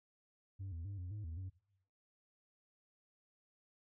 sine tone with pitch steps, 96.7 / 83 / 99.8 / 89.5 / 104.9 / 81.1 / 93.9 Hz, G2 / E2 / G2 / F2 / G#2 / E2 / F#2, -23 / +12 / +32 / +43 / +18 / -28 / +26 cents, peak -39 dBFS, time 0.59-1.5 s, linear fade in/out 20 ms, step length 130 ms, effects noise-tail reverb RT60 0.8 s tail -22 dB re dry + tanh soft clip ceiling -41 dBFS

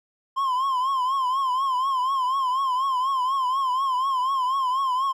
triangle tone with vibrato, 1046.5 Hz, C6, in tune, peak -19 dBFS, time 0.36-5.13 s, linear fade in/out 20 ms, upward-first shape triangle, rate 4.1 Hz, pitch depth 110 cents each way, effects none

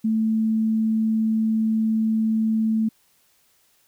sine tone, 220.7 Hz, A3, 5 cents sharp, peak -18 dBFS, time 0.04-2.89 s, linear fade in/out 10 ms, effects white hiss -62 dBFS RMS until 3.87 s

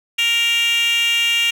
10% pulse tone with high-pass filter, 466.2 Hz, A#4, in tune, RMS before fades -17 dBFS, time 0.18-1.51 s, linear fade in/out 10 ms, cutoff 2700 Hz, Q 5.9, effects none

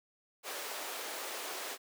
pink high-pass noise, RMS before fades -41 dBFS, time 0.43-1.78 s, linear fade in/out 50 ms, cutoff 400 Hz, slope 24 dB/octave, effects none

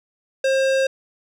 sine tone with hard clipping, 534 Hz, C5, 35 cents sharp, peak -18 dBFS, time 0.44-0.87 s, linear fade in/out 5 ms, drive 18 dB, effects none

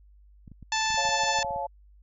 clicks, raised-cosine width 5 ms, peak -33 dBFS, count 12, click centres 0.478 / 0.517 / 0.627 / 0.904 / 0.944 / 1.053 / 1.09 / 1.236 / 1.388 / 1.447 / 1.508 / 1.561 s
harmonic tone, 879 Hz, A5, 2 cents flat, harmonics 1 / 2 / 3 / 4 / 5 / 6 / 7 / 8, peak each -28 / -31 / -33 / -34 / -35 / -36 / -36 / -37 dBFS, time 0.72-1.43 s, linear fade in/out 2 ms
sine chord, Db augmented, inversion none, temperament equal with one note detuned, 554.4 / 698.5 / 865.9 Hz, Db5 / F5 / A5, 0 / 0 / -28 cents, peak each -34 / -34 / -31 dBFS, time 0.97-1.67 s, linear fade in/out 10 ms
effects added 50 Hz sine -52 dBFS peak until 2.02 s

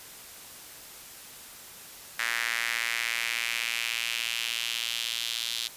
sawtooth tone with high-pass filter sweep, 116.54 Hz, A#2, in tune, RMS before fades -31 dBFS, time 2.19-5.68 s, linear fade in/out 5 ms, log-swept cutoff 1800 to 3600 Hz, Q 2.8, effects white hiss -46 dBFS RMS until 5.76 s + resampled to 32000 Hz

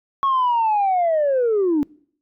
sine linear sweep, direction down, 1108 to 278.8 Hz, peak -14 dBFS, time 0.23-1.83 s, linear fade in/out 0 ms, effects noise-tail reverb RT60 0.6 s tail -26 dB re dry + tanh soft clip ceiling -13 dBFS

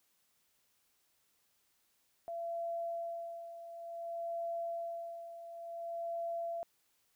sine tone with tremolo, 677 Hz, E5, 46 cents sharp, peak -35 dBFS, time 2.28-6.63 s, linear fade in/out 0 ms, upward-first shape sine, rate 0.56 Hz, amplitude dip 70%, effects white hiss -75 dBFS RMS until 7.15 s

